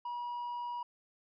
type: tone with hard clipping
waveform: sine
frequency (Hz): 964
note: B5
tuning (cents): -42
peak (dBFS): -37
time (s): 0.05-0.83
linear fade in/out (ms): 5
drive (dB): 2
effects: resampled to 16000 Hz